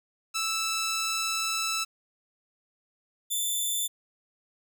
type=tone pair in turn; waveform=10% pulse; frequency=1318.5 / 3531 Hz; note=E6 / A7; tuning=0 / +5 cents; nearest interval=octave + perfect fourth; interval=1705 cents; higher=second; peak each=-19 dBFS; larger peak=neither; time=0.34-1.85 / 3.3-3.88 s; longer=first; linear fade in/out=20 ms; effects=none